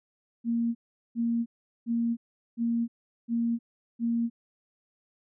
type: tone bursts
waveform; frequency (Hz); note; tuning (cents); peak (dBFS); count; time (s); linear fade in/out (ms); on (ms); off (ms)
sine; 233.1; A#3; 0; -24; 6; 0.44-4.3; 50; 310; 400
effects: none